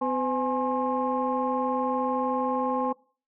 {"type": "tone cluster", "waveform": "sine", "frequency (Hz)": [255.3, 510, 833, 1068], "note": ["C4", "C5", "G#5", "C6"], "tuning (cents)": [-42, -44, 5, 35], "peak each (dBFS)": -29, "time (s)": [0.01, 2.93], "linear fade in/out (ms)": 10, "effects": ["noise-tail reverb RT60 0.4 s tail -23 dB re dry", "tanh soft clip ceiling -15 dBFS"]}